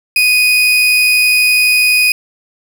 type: tone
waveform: 35% pulse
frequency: 2489 Hz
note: D#7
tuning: in tune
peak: -6 dBFS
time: 0.16-2.12 s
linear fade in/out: 2 ms
effects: none